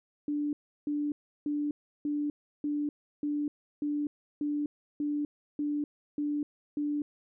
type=tone bursts; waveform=sine; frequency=293.7 Hz; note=D4; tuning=in tune; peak=-28 dBFS; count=12; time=0.28-7.02 s; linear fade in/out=2 ms; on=250 ms; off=340 ms; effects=none